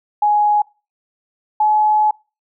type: tone pair in turn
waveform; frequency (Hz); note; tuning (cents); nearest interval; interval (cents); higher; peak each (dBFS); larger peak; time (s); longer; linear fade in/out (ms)
sine; 835 / 851.6; G#5 / G#5; +9 / +43; unison; 34; second; -11; neither; 0.22-0.62 / 1.6-2.11; second; 5
effects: noise-tail reverb RT60 0.3 s tail -24 dB re dry